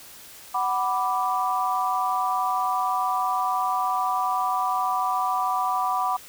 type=chord; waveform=sine; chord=B minor; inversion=second; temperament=equal with one note detuned; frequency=747.7 / 987.8 / 1174.7 Hz; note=F#5 / B5 / D6; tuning=+18 / 0 / 0 cents; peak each=-26 dBFS; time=0.54-6.17 s; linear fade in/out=10 ms; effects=white hiss -45 dBFS RMS until 6.28 s